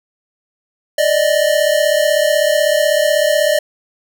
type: tone pair together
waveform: square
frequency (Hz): 587.3 / 623.4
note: D5 / D#5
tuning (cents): 0 / +3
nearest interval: minor second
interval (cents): 103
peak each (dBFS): -15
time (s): 0.98-3.59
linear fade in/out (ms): 5
effects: none